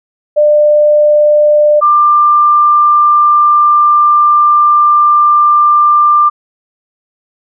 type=tone pair in turn; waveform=sine; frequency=597 / 1189.9 Hz; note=D5 / D6; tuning=+28 / +22 cents; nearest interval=octave; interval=1194 cents; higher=second; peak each=-4 dBFS; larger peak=neither; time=0.36-1.81 / 1.81-6.3 s; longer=second; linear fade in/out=20 ms; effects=none